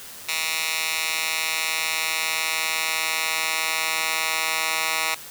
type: tone with high-pass filter sweep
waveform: 10% pulse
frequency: 160 Hz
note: D#3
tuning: 49 cents sharp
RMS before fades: -25 dBFS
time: 0.28-5.15 s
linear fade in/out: 10 ms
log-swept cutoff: 2400 to 1600 Hz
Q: 1.1
effects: white hiss -40 dBFS RMS until 5.3 s